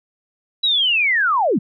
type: linear sweep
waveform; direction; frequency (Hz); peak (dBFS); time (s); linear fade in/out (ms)
sine; down; 3951 to 151.4; -14; 0.63-1.59; 10
effects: none